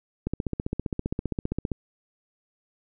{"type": "click train", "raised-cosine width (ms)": 3, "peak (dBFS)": -14, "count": 23, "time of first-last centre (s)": [0.27, 1.717], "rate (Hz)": 15.2, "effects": []}